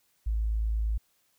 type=tone; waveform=sine; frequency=54.4 Hz; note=A1; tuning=19 cents flat; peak=-25 dBFS; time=0.26-0.98 s; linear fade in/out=10 ms; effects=white hiss -70 dBFS RMS until 1.38 s